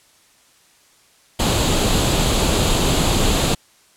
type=noise with comb filter; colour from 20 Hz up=pink; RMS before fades=-17 dBFS; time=1.39-3.55 s; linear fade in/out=10 ms; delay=0.27 ms; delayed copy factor=+0.5; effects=white hiss -54 dBFS RMS until 3.96 s + low-pass 10000 Hz 12 dB/octave